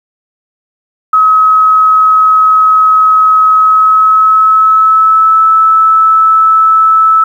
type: tone with pitch glide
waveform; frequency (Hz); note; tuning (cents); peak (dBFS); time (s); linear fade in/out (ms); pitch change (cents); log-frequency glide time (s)
sine; 1278 to 1307.9; D#6 to E6; +46 to -14; -3; 1.13-7.24; 5; +40; 3.55-5.42
effects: 7-bit